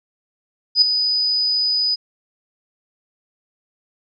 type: tone with ADSR envelope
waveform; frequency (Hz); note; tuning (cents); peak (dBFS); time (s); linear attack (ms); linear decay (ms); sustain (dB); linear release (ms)
sine; 4978; D#8; 0; -7; 0.75-1.96; 66; 10; -9; 22
effects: none